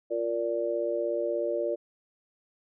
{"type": "chord", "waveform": "sine", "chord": "Bb major", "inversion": "second", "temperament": "just", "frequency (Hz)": [349.6, 466.2, 582.7], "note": ["F4", "Bb4", "D5"], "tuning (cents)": [2, 0, -14], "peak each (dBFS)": [-32, -32, -29], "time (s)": [0.1, 1.76], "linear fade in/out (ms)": 20, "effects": []}